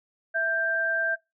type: tone pair together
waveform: sine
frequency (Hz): 659.3 / 1577.6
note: E5 / G6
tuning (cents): 0 / +11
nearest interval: octave + minor third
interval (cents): 1511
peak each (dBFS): -29 / -24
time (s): 0.34-1.16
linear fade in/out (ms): 20
effects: noise-tail reverb RT60 0.2 s tail -21 dB re dry